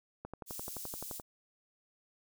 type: click train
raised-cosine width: 1 ms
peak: -28 dBFS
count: 12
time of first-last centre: 0.25-1.198 s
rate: 11.6 Hz
type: high-pass noise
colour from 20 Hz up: white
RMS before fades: -44 dBFS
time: 0.46-1.22 s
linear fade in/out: 50 ms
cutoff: 6000 Hz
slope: 12 dB/octave
effects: none